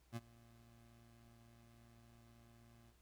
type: tone with ADSR envelope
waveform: 25% pulse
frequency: 116.54 Hz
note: A#2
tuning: in tune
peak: -37 dBFS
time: 0.12-2.94 s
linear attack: 43 ms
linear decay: 34 ms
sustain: -23 dB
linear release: 55 ms
effects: added 60 Hz sine -70 dBFS peak until 3.01 s + pink hiss -75 dBFS RMS until 3.01 s